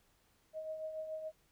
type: tone with tremolo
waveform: sine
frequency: 629 Hz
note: D#5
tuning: 19 cents sharp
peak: -37 dBFS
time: 0.53-1.32 s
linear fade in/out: 50 ms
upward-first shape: triangle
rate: 7 Hz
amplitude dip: 55%
effects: pink hiss -72 dBFS RMS until 1.51 s